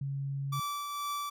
sine tone, 138.4 Hz, C#3, 2 cents flat, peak -32 dBFS, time 0.01-0.6 s, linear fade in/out 5 ms
45% pulse tone with tremolo, 1160 Hz, D6, 22 cents flat, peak -32 dBFS, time 0.52-1.3 s, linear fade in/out 10 ms, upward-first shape triangle, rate 2.1 Hz, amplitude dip 40%
effects none

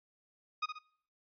sawtooth tone with echo, 1244.5 Hz, D#6, in tune, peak -27 dBFS, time 0.62-0.66 s, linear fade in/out 10 ms, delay 65 ms, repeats 2, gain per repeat -7 dB, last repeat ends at 0.79 s, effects noise-tail reverb RT60 0.6 s tail -24 dB re dry + resampled to 11025 Hz

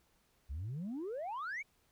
sine exponential sweep, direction up, 62.5 to 2349 Hz, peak -36 dBFS, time 0.49-1.63 s, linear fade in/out 20 ms, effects tanh soft clip ceiling -36 dBFS + pink hiss -73 dBFS RMS until 1.91 s

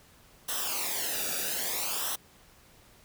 white noise with flanger, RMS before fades -32 dBFS, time 0.48-2.16 s, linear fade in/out 10 ms, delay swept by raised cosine 0.43 to 0.96 ms, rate 0.6 Hz, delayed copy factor -0.75, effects pink hiss -58 dBFS RMS until 3.04 s

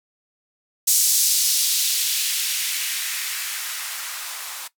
violet noise with band-pass filter sweep, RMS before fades -23 dBFS, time 0.87-4.68 s, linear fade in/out 10 ms, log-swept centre 6200 to 850 Hz, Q 1.2, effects noise-tail reverb RT60 0.1 s tail -17 dB re dry

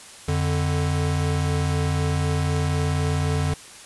square tone pair together, 87.31 / 146.83 Hz, F2 / D3, 0 / 0 cents, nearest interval major sixth, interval 900 cents, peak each -24 dBFS, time 0.28-3.54 s, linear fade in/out 5 ms, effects white hiss -43 dBFS RMS until 3.85 s + resampled to 24000 Hz

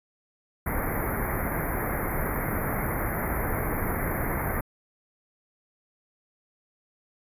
pink band-stop noise, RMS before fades -28 dBFS, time 0.66-4.61 s, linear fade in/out 5 ms, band 2200 to 11000 Hz, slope 96 dB/octave, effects resampled to 32000 Hz

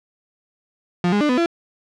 35% pulse tone with pitch steps, 176.4 / 205.8 / 297.8 / 250.3 / 338.8 Hz, F3 / G#3 / D4 / B3 / E4, +18 / -16 / +24 / +23 / +48 cents, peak -14 dBFS, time 1.04-1.46 s, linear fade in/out 2 ms, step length 84 ms, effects low-pass 4000 Hz 12 dB/octave

